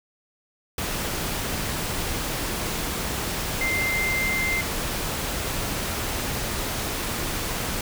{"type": "tone in noise", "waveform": "sine", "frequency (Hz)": 2089, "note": "C7", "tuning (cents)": -3, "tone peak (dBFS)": -23, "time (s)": [3.61, 4.61], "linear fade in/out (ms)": 2, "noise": "pink", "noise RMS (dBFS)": -28, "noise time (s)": [0.78, 7.81], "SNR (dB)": 2, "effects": []}